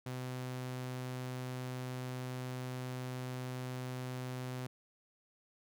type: tone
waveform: sawtooth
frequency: 127.2 Hz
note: C3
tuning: 48 cents flat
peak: -35 dBFS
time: 0.06-4.67 s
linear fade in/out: 5 ms
effects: none